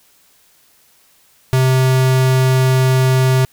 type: tone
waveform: square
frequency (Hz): 130.2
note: C3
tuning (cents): -8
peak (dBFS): -11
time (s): 1.53-3.45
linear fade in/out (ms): 0
effects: white hiss -53 dBFS RMS until 3.52 s